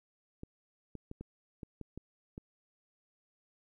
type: clicks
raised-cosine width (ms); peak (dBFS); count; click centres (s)
3; -30; 8; 0.434 / 0.953 / 1.114 / 1.21 / 1.632 / 1.813 / 1.976 / 2.379
effects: 12-bit